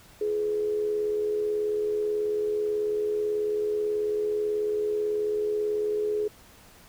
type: tone with amplitude modulation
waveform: sine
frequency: 421.4 Hz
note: G#4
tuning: 25 cents sharp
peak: -22 dBFS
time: 0.21-6.28 s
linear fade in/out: 5 ms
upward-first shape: sine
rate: 78.3 Hz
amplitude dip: 45%
effects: pink hiss -53 dBFS RMS until 6.88 s